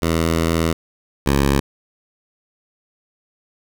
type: tone pair in turn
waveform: 10% pulse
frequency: 82.2 / 69.43 Hz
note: E2 / C#2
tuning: -4 / +3 cents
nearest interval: minor third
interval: 293 cents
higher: first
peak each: -8 / -6 dBFS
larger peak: second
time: 0.02-0.73 / 1.26-1.6 s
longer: first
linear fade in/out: 5 ms
effects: none